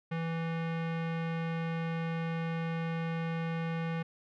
square tone with low-pass filter, 164.81 Hz, E3, in tune, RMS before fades -34 dBFS, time 0.11-4.03 s, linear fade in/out 10 ms, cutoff 2300 Hz, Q 1.6, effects none

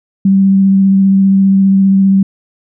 sine tone with vibrato, 194 Hz, G3, 18 cents flat, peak -5 dBFS, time 0.25-2.23 s, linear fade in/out 5 ms, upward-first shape sine, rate 15 Hz, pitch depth 12 cents each way, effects none

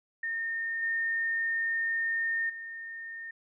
sine tone with level steps, 1826 Hz, A#6, 36 cents flat, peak -30 / -27 / -38 dBFS, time 0.23-3.31 s, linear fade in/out 5 ms, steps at 0.82 / 2.49 s, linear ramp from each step 10 ms, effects none

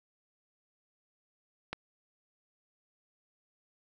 click, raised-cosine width 0.3 ms, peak -19 dBFS, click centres 1.73 s, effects none

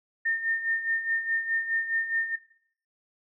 sine tone with tremolo, 1818 Hz, A#6, 44 cents flat, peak -22 dBFS, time 0.25-2.36 s, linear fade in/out 10 ms, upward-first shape sine, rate 4.8 Hz, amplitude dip 65%, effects noise-tail reverb RT60 0.6 s tail -17 dB re dry

